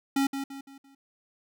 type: tone with echo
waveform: square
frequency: 274.2 Hz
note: C#4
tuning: 19 cents flat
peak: -23 dBFS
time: 0.16-0.27 s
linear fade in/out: 5 ms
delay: 170 ms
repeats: 4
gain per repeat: -8 dB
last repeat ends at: 0.95 s
effects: none